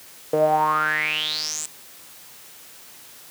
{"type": "tone with band-pass filter sweep", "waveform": "sawtooth", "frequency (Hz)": 153.6, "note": "D#3", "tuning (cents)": -22, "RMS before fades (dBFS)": -22, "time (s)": [0.33, 1.66], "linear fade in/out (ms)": 5, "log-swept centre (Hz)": [500, 8000], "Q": 10, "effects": ["white hiss -45 dBFS RMS until 3.3 s", "high-pass 100 Hz 12 dB/octave"]}